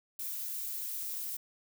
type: noise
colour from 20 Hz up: violet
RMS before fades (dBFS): -38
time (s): 0.19-1.37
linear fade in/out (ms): 5
effects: none